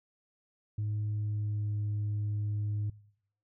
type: tone with pitch glide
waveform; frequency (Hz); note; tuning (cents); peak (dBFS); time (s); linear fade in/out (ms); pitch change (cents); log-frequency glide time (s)
sine; 105.6 to 104.39; G#2 to G#2; +29 to +9; -28; 0.78-2.9; 5; -20; 1.06-1.76
effects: noise-tail reverb RT60 0.7 s tail -23 dB re dry + tanh soft clip ceiling -28 dBFS